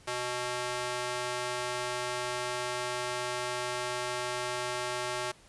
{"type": "tone with high-pass filter", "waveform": "square", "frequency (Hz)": 123.5, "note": "B2", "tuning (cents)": 0, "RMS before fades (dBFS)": -34, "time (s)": [0.07, 5.32], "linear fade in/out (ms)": 10, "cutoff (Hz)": 570, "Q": 0.69, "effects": ["pink hiss -58 dBFS RMS until 5.48 s", "resampled to 24000 Hz"]}